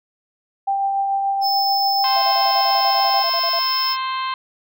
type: tone with tremolo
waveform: sine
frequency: 788 Hz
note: G5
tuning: 9 cents sharp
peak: -16 dBFS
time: 0.67-3.23 s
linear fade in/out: 10 ms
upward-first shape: triangle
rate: 6.9 Hz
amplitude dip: 30%
type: tone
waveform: square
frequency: 5250 Hz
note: E8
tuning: 8 cents flat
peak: -20 dBFS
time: 1.41-3.97 s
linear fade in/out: 50 ms
type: harmonic tone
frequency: 523.3 Hz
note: C5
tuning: in tune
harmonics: 2 / 3 / 4 / 5 / 6 / 7 / 8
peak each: -22 / -34 / -34 / -35 / -33 / -39 / -35 dBFS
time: 2.04-4.34 s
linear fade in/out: 2 ms
type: tone bursts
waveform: sine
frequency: 677 Hz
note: E5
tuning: 46 cents sharp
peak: -23 dBFS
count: 15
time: 2.16-3.591 s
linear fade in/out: 2 ms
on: 59 ms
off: 39 ms
effects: none